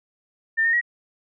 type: tone with pitch steps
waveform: sine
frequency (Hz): 1802 / 1838 / 1908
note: A6 / A#6 / A#6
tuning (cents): +41 / -25 / +40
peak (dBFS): -17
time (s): 0.57-0.813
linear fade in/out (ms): 20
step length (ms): 81
effects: none